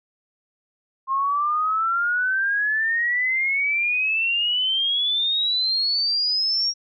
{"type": "exponential sweep", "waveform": "sine", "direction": "up", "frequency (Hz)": [1060, 5640], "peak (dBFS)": -19, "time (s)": [1.07, 6.74], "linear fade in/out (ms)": 50, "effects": []}